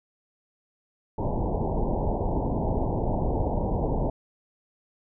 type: low-pass noise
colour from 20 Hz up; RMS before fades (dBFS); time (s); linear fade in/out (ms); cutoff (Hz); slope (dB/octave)
pink; -26; 1.18-4.1; 5; 940; 96
effects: none